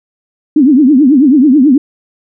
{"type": "tone with vibrato", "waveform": "sine", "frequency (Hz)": 277.2, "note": "C#4", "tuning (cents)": 0, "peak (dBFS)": -3, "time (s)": [0.56, 1.78], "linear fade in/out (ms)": 5, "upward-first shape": "triangle", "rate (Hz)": 9.2, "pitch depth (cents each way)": 260, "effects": []}